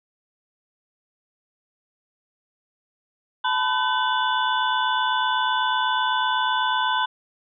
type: tone cluster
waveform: sine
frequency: 875 / 1003 / 1515 / 2965 / 3475 Hz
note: A5 / B5 / F#6 / F#7 / A7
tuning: -10 / +26 / +40 / +3 / -22 cents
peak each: -26 / -23 / -26 / -32 / -29 dBFS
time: 3.44-7.06 s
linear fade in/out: 10 ms
effects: none